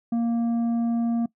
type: tone with tanh clipping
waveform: sine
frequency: 233.1 Hz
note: A#3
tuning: in tune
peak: -22 dBFS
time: 0.12-1.26 s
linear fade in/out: 5 ms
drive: 6 dB
effects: noise-tail reverb RT60 0.1 s tail -21 dB re dry